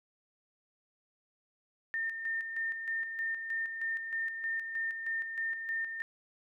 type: tone with tremolo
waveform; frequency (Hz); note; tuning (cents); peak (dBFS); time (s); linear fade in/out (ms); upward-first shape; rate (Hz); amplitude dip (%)
sine; 1813; A#6; -49; -31; 1.94-6.02; 0; square; 3.2; 50
effects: none